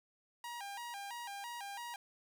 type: tone with vibrato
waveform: sawtooth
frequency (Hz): 873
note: A5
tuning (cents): -14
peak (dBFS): -39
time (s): 0.44-1.96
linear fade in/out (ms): 2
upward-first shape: square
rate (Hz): 3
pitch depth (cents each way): 150
effects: 11-bit